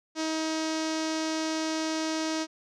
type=tone with low-pass filter; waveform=sawtooth; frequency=317.2 Hz; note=D#4; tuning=33 cents sharp; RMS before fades=-30 dBFS; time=0.15-2.47 s; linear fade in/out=50 ms; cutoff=5800 Hz; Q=2.8; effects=none